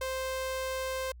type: tone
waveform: sawtooth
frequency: 523 Hz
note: C5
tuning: 1 cent flat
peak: -28 dBFS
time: 0.01-1.12 s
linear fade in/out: 5 ms
effects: added 60 Hz sine -46 dBFS peak until 1.2 s